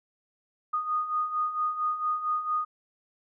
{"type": "beating tone pair", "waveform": "sine", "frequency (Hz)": [1232, 1236.4], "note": ["D#6", "D#6"], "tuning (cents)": [-17, -11], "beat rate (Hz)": 4.4, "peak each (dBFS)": [-33, -27], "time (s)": [0.73, 2.65], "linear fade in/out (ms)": 10, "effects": []}